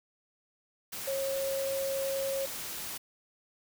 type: tone in noise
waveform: sine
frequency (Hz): 544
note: C#5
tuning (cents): -33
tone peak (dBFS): -30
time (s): 1.07-2.46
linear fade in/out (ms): 10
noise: white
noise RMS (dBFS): -39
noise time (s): 0.92-2.98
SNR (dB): +6
effects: none